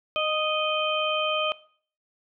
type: harmonic tone with a mistuned harmonic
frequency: 622.3 Hz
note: D#5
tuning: in tune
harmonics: 1 / 2 / 4 / 5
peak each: -27 / -29 / -30 / -29 dBFS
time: 0.16-1.52 s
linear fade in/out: 0 ms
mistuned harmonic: 1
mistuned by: -17 cents
effects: noise-tail reverb RT60 0.5 s tail -20 dB re dry